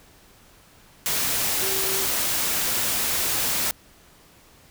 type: tone in noise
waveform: sine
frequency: 384.8 Hz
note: G4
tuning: 32 cents flat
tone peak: -32 dBFS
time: 1.62-2.05 s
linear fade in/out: 0 ms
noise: white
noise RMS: -24 dBFS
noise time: 1.06-3.71 s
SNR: -11 dB
effects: pink hiss -53 dBFS RMS until 4.7 s